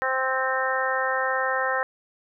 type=harmonic tone; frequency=261.6 Hz; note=C4; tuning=in tune; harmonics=2 / 3 / 4 / 5 / 6 / 7; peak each=-28 / -30 / -30 / -30 / -30 / -28 dBFS; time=0.02-1.83 s; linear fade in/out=0 ms; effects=none